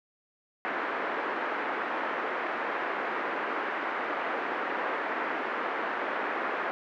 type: band-pass noise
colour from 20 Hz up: white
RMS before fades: -32 dBFS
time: 0.65-6.71 s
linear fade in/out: 0 ms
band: 280 to 1800 Hz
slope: 24 dB/octave
effects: none